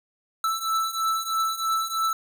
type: beating tone pair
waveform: square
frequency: 1318.5 / 1321.6 Hz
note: E6 / E6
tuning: 0 / +4 cents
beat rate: 3.1 Hz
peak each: -29 / -26 dBFS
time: 0.44-2.13 s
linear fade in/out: 2 ms
effects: none